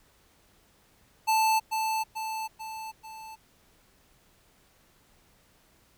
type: tone with echo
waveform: square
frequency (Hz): 880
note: A5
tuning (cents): 0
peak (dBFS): -22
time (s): 1.27-1.6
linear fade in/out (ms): 20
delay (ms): 440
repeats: 4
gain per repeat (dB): -5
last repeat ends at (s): 3.36
effects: pink hiss -63 dBFS RMS until 5.97 s